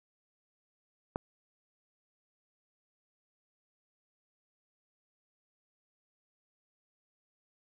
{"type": "click", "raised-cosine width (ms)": 1, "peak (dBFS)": -18, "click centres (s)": 1.159, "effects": []}